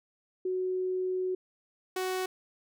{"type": "tone pair in turn", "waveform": ["sine", "sawtooth"], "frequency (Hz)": [370, 372.1], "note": ["F#4", "F#4"], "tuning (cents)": [0, 10], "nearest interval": "unison", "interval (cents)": 10, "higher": "second", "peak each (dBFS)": [-28, -26], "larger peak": "second", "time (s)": [[0.45, 1.35], [1.96, 2.26]], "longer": "first", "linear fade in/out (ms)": 5, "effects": []}